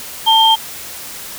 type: tone pair together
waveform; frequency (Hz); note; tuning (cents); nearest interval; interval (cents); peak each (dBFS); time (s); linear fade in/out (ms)
sine; 891 / 3178; A5 / G7; +22 / +23; octave + minor seventh; 2201; -10; 0.26-0.56; 20
effects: white hiss -30 dBFS RMS until 1.38 s